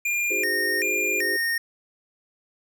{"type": "tone with vibrato", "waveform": "square", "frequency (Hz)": 2106, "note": "C7", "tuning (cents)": 11, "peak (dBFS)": -23, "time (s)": [0.05, 1.58], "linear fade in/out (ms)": 5, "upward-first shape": "square", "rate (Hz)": 1.3, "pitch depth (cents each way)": 230}
{"type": "chord", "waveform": "sine", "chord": "Ab dominant seventh", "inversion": "second", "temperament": "equal", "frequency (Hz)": [311.1, 370, 415.3, 523.3], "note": ["Eb4", "Gb4", "Ab4", "C5"], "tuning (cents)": [0, 0, 0, 0], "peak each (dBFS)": [-37, -32, -32, -36], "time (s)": [0.3, 1.37], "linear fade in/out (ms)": 10}
{"effects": []}